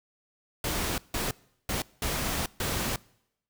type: noise bursts at uneven times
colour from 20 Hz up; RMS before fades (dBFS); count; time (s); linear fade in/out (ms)
pink; -30; 5; 0.64-0.98 / 1.14-1.31 / 1.69-1.82 / 2.02-2.46 / 2.6-2.96; 2
effects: noise-tail reverb RT60 0.8 s tail -24 dB re dry